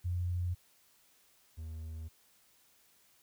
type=tone pair in turn; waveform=sine / triangle; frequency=88.7 / 79.87 Hz; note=F2 / D#2; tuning=+27 / +46 cents; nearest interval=major second; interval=181 cents; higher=first; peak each=-31 / -38 dBFS; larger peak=first; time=0.04-0.55 / 1.57-2.09 s; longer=second; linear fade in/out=20 ms; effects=white hiss -67 dBFS RMS until 3.22 s